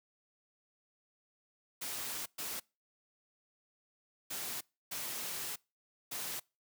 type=noise bursts at uneven times; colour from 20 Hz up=white; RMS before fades=-40 dBFS; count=5; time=1.81-2.26 / 2.38-2.6 / 4.3-4.61 / 4.91-5.56 / 6.11-6.4 s; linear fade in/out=10 ms; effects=noise-tail reverb RT60 0.3 s tail -26 dB re dry + high-pass 100 Hz 12 dB/octave